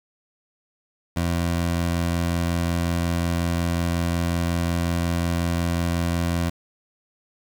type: tone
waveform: 20% pulse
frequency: 85.5 Hz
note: F2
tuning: 36 cents flat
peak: -16 dBFS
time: 1.16-6.5 s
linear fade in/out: 10 ms
effects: 7-bit